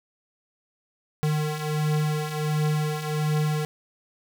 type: beating tone pair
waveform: square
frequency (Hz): 151.2 / 152.6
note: D#3 / D#3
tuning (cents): -49 / -33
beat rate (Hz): 1.4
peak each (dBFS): -30 / -25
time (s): 1.23-3.65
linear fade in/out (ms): 0
effects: none